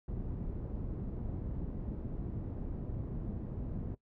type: low-pass noise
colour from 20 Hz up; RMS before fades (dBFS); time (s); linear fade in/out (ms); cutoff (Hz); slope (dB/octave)
pink; -39; 0.08-3.95; 5; 290; 12
effects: noise-tail reverb RT60 0.1 s tail -17 dB re dry